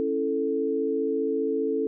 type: chord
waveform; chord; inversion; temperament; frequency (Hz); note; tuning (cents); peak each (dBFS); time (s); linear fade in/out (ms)
sine; A major; first; just; 275 / 330 / 440; C#4 / E4 / A4; -14 / +2 / 0; -29 / -31 / -25; 0-1.87; 0
effects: none